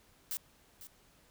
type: noise with echo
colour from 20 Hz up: blue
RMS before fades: -37 dBFS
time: 0.31-0.37 s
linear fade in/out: 0 ms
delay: 500 ms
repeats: 1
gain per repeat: -13 dB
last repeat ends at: 0.87 s
effects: pink hiss -65 dBFS RMS until 1.3 s